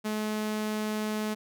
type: tone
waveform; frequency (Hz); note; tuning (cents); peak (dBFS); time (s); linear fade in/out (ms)
sawtooth; 214.1; A3; -47; -25; 0.04-1.35; 20
effects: none